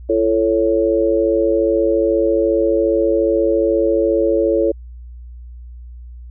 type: chord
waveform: sine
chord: A major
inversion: second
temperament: equal with one note detuned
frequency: 337.5 / 440 / 554.4 Hz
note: E4 / A4 / C#5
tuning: +41 / 0 / 0 cents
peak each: -17 dBFS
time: 0.09-4.72 s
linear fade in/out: 10 ms
effects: added 60 Hz sine -32 dBFS peak until 6.3 s